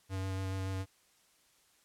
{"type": "tone with vibrato", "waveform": "square", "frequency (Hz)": 95.3, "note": "G2", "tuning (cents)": -48, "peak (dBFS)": -35, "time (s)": [0.09, 0.86], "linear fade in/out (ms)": 50, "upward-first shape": "square", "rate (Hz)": 7, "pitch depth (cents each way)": 10, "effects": ["white hiss -68 dBFS RMS until 1.84 s", "low-pass 11000 Hz 12 dB/octave"]}